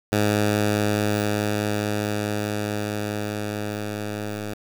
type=tone with level ramp; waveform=10% pulse; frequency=104.7 Hz; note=G#2; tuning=15 cents sharp; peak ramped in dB=-10 to -21 dBFS; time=0.12-4.54 s; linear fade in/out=5 ms; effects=7-bit